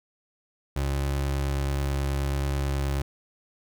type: tone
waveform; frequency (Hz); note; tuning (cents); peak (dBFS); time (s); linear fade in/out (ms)
30% pulse; 69.3; C#2; 0; -22; 0.76-3.02; 5
effects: none